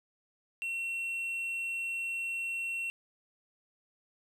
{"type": "tone", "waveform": "triangle", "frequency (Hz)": 2720, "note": "F7", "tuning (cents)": -46, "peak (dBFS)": -31, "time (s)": [0.62, 2.9], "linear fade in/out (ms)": 0, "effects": []}